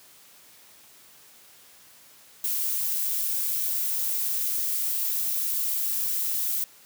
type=noise; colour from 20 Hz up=violet; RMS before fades=-27 dBFS; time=2.44-6.64 s; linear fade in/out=2 ms; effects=white hiss -53 dBFS RMS until 6.85 s + high-pass 80 Hz 12 dB/octave